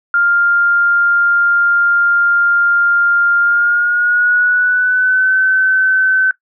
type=tone with pitch glide; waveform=sine; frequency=1400 to 1526.7 Hz; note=F6 to G6; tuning=+4 to -46 cents; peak=-9 dBFS; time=0.14-6.31 s; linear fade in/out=2 ms; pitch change=+150 cents; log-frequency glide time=3.4-5.35 s; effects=noise-tail reverb RT60 0.1 s tail -17 dB re dry